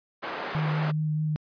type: band-pass noise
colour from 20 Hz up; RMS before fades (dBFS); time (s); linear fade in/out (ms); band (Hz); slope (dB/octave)
white; -34; 0.22-0.92; 20; 290 to 1400; 12
type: tone with vibrato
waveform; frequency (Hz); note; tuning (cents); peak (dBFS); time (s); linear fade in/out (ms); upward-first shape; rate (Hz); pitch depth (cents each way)
sine; 153.9; D#3; -19; -24; 0.55-1.36; 0; sine; 4.8; 14
effects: resampled to 11025 Hz